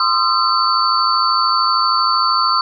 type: tone cluster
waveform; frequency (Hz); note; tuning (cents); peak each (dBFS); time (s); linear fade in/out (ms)
sine; 1040 / 1234 / 1347 / 4516; C6 / D#6 / E6 / C#8; -11 / -15 / +37 / +31; -18; 0-2.61; 2
effects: none